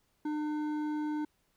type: tone with hard clipping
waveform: sine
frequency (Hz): 301.9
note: D4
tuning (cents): +48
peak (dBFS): -33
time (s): 0.25-1.25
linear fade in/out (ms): 5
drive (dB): 9
effects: pink hiss -74 dBFS RMS until 1.56 s